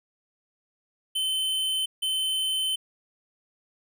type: tone bursts at uneven times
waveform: square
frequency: 3066 Hz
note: G7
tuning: 39 cents flat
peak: -25 dBFS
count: 2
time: 1.15-1.86 / 2.02-2.76 s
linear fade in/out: 10 ms
effects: none

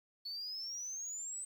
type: exponential sweep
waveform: sine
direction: up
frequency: 4400 to 8160 Hz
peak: -38 dBFS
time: 0.25-1.45 s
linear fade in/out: 10 ms
effects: tanh soft clip ceiling -38 dBFS + 11-bit

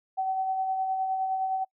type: tone with tremolo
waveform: sine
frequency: 761 Hz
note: F#5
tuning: 48 cents sharp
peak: -24 dBFS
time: 0.17-1.65 s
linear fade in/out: 20 ms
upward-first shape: sine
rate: 9.7 Hz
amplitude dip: 35%
effects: noise-tail reverb RT60 0.1 s tail -26 dB re dry

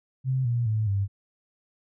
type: tone with pitch steps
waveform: sine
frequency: 130.81 / 119.26 / 108.73 / 99.14 Hz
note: C3 / A#2 / A2 / G2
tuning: 0 / +40 / -20 / +20 cents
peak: -22 dBFS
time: 0.24-1.08 s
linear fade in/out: 50 ms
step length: 210 ms
effects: none

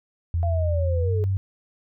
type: tone with pitch glide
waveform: sine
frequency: 84.3 to 96.28 Hz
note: E2 to G2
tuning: +39 to -31 cents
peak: -20 dBFS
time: 0.34-1.37 s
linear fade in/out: 0 ms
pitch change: +230 cents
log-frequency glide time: 1.01-1.11 s
type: linear sweep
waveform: sine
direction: down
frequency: 693 to 415.3 Hz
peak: -27 dBFS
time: 0.43-1.24 s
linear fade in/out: 0 ms
effects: none

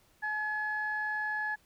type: tone pair together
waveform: sine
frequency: 853 / 1700 Hz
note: G#5 / G#6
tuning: +46 / +40 cents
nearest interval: octave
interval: 1194 cents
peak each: -36 / -31 dBFS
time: 0.22-1.56 s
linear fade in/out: 20 ms
effects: tanh soft clip ceiling -23 dBFS + pink hiss -66 dBFS RMS until 1.65 s

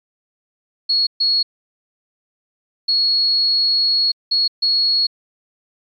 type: tone bursts at uneven times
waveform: sine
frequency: 4335 Hz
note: C#8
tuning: 39 cents flat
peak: -13 dBFS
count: 5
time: 0.89-1.07 / 1.2-1.43 / 2.88-4.12 / 4.31-4.48 / 4.62-5.07 s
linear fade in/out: 10 ms
effects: MP3 96 kbps

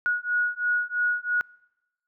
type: beating tone pair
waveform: sine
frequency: 1453 / 1456 Hz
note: F#6 / F#6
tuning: -32 / -28 cents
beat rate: 3 Hz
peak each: -26 dBFS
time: 0.06-1.41 s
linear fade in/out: 0 ms
effects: noise-tail reverb RT60 1.0 s tail -26 dB re dry

